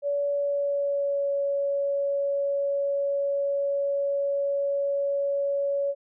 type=tone with pitch glide; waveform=sine; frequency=570 to 561.5 Hz; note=C#5 to C#5; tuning=+48 to +22 cents; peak=-23 dBFS; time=0.02-5.95 s; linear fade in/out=50 ms; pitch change=-26 cents; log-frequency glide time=0.32-1.29 s; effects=none